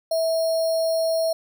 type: tone with sample-and-hold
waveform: sine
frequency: 652 Hz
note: E5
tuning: 19 cents flat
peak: -19 dBFS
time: 0.11-1.33 s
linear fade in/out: 5 ms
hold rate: 4900 Hz
effects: none